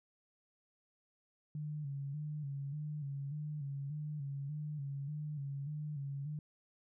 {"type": "tone with vibrato", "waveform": "sine", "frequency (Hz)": 144.9, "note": "D3", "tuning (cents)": -23, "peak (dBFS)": -38, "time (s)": [1.55, 6.39], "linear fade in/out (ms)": 2, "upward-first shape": "square", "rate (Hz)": 1.7, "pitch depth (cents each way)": 66, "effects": []}